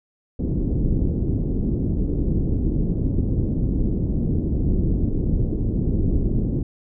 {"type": "low-pass noise", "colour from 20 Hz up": "pink", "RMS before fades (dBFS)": -21, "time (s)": [0.39, 6.63], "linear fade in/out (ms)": 5, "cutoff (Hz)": 340, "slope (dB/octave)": 24, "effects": []}